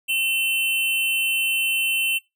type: tone pair together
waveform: square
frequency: 2700 / 3048 Hz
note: E7 / G7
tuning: +41 / -49 cents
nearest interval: major second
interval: 210 cents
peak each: -22 / -28 dBFS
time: 0.08-2.19 s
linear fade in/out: 20 ms
effects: noise-tail reverb RT60 0.2 s tail -21 dB re dry